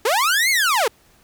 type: linear two-way sweep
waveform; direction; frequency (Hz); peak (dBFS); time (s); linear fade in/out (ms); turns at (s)
sawtooth; up then down; 392 to 2217 to 392; -12; 0.05-0.88; 5; 0.5
effects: pink hiss -55 dBFS RMS until 1.23 s